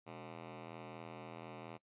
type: ring-modulated tone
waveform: 10% pulse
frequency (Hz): 165.4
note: E3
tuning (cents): +6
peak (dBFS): -36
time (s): 0.06-1.78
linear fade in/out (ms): 20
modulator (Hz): 42.1
effects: noise-tail reverb RT60 0.1 s tail -23 dB re dry + resampled to 8000 Hz